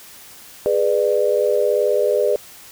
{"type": "chord", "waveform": "sine", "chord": "G# diminished", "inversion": "none", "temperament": "equal with one note detuned", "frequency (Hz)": [415.3, 493.9, 596.6], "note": ["G#4", "B4", "D5"], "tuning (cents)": [0, 0, 27], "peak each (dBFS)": -19, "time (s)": [0.66, 2.36], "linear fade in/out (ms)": 0, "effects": ["white hiss -42 dBFS RMS until 2.71 s"]}